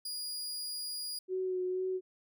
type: tone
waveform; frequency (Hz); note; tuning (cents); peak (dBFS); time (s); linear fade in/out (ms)
sawtooth; 4873; D#8; -37; -34; 0.05-1.19; 5
type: tone with vibrato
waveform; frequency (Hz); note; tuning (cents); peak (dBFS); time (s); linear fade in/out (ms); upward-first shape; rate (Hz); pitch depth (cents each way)
sine; 370; F#4; 0; -31; 1.28-2.01; 50; sine; 2.1; 20
effects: none

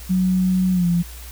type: tone with pitch glide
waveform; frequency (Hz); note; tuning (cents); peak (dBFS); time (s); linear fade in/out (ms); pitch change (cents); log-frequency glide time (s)
sine; 185 to 172.61; F#3 to F3; 0 to -20; -15; 0.09-1.03; 20; -120; 0.72-0.87
effects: added 60 Hz sine -35 dBFS peak until 1.31 s + white hiss -41 dBFS RMS until 1.31 s

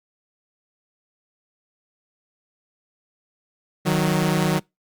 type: tone pair together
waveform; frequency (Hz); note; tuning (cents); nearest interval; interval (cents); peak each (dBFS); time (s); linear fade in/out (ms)
sawtooth; 155.47 / 185; D#3 / F#3; -1 / 0; minor third; 301; -17; 3.85-4.6; 20
effects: noise-tail reverb RT60 0.2 s tail -26 dB re dry + Opus 48 kbps

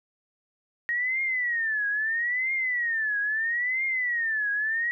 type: tone with vibrato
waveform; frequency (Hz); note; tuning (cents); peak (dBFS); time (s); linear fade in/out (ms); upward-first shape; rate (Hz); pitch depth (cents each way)
sine; 1873; A#6; +8; -24; 0.89-4.91; 0; triangle; 0.76; 230
effects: none

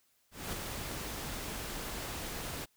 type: noise with ADSR envelope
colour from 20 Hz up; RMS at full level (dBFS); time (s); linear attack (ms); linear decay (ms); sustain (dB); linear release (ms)
pink; -37; 0.31-2.66; 220; 3; -3; 22
effects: white hiss -72 dBFS RMS until 2.76 s

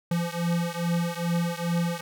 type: beating tone pair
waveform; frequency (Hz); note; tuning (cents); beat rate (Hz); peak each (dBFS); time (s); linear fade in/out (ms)
square; 170 / 172.4; F3 / F3; -46 / -22; 2.4; -28 / -29; 0.11-2.01; 5
effects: none

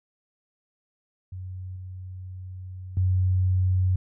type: tone with level steps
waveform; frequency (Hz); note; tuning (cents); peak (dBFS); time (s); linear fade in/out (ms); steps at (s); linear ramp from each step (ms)
sine; 92.5; F#2; 0; -33 / -35 / -19; 1.32-3.96; 5; 1.76 / 2.97; 2
effects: none

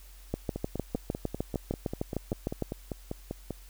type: two click trains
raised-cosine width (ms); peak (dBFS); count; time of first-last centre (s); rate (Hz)
2; -20 / -16; 16 / 16; 0.56-3.507 / 0.34-2.623; 5.09 / 6.57
effects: added 45 Hz sine -48 dBFS peak until 3.69 s + white hiss -57 dBFS RMS until 3.69 s

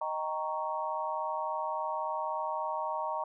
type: chord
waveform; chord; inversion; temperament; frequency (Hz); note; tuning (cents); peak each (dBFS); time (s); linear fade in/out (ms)
sine; Eb dominant seventh; none; equal with one note detuned; 622.3 / 779.5 / 932.3 / 1108.7; Eb5 / G5 / Bb5 / Db6; 0 / -10 / 0 / 0; -37 / -40 / -34 / -38; 0.01-3.24; 5
effects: none

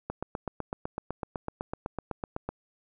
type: click train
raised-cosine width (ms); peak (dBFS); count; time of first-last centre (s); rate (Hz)
1; -18; 20; 0.1-2.49; 7.95
effects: none

